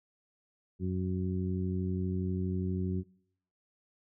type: harmonic tone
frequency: 92.4 Hz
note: F#2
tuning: 2 cents flat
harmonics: 1 / 2 / 3 / 4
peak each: -33 / -33 / -41 / -39 dBFS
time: 0.79-3.04 s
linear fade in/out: 50 ms
effects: noise-tail reverb RT60 0.7 s tail -24 dB re dry